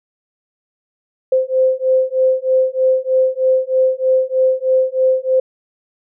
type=beating tone pair; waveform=sine; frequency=518 / 521.2 Hz; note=C5 / C5; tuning=-17 / -7 cents; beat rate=3.2 Hz; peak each=-15 dBFS; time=1.32-5.4 s; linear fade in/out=5 ms; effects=none